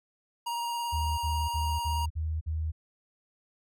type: tone with vibrato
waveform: square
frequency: 943 Hz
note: A#5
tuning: 20 cents sharp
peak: -31 dBFS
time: 0.46-2.06 s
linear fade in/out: 10 ms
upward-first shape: triangle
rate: 18 Hz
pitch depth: 18 cents each way
type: tone bursts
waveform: sine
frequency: 79 Hz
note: D#2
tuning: 27 cents sharp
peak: -28 dBFS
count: 6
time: 0.92-2.72 s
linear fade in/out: 20 ms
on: 260 ms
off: 48 ms
effects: none